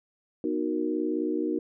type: chord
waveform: sine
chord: B major seventh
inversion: none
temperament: equal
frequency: 246.9 / 311.1 / 370 / 466.2 Hz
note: B3 / D#4 / F#4 / A#4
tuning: 0 / 0 / 0 / 0 cents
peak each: -34 / -28 / -31 / -34 dBFS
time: 0.44-1.59 s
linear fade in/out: 2 ms
effects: none